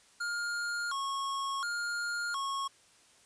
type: tone with vibrato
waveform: square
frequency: 1244.5 Hz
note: D#6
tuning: in tune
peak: -33 dBFS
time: 0.2-2.68 s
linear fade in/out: 10 ms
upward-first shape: square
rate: 0.7 Hz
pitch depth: 220 cents each way
effects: white hiss -62 dBFS RMS until 3.25 s + resampled to 22050 Hz